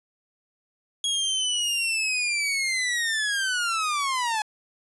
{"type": "linear sweep", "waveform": "sawtooth", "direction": "down", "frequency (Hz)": [3319, 839], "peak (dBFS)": -20, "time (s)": [1.04, 4.42], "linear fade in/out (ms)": 2, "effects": ["resampled to 24000 Hz"]}